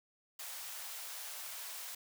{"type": "high-pass noise", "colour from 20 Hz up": "white", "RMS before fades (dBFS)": -45, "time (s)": [0.39, 1.95], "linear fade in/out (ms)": 5, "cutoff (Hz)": 590, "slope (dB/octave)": 24, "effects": []}